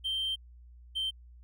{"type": "tone pair in turn", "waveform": "triangle", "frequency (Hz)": [3136, 3121], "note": ["G7", "G7"], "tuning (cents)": [0, -8], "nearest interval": "unison", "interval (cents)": 8, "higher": "first", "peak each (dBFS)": -27, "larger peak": "neither", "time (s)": [[0.04, 0.36], [0.95, 1.11]], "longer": "first", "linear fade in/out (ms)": 20, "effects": ["tanh soft clip ceiling -25 dBFS", "added 60 Hz sine -50 dBFS peak until 1.43 s"]}